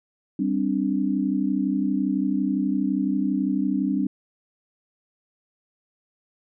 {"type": "chord", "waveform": "sine", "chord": "G suspended fourth", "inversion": "none", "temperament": "equal", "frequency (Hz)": [196, 261.6, 293.7], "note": ["G3", "C4", "D4"], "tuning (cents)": [0, 0, 0], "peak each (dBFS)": -25, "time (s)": [0.39, 4.07], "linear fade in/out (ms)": 5, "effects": []}